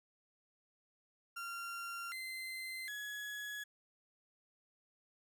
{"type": "tone with pitch steps", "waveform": "35% pulse", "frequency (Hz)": [1381, 2069, 1684], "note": ["F6", "C7", "G#6"], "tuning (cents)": [-20, -20, 24], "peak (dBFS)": -40, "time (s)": [1.36, 3.64], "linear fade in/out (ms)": 10, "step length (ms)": 760, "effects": []}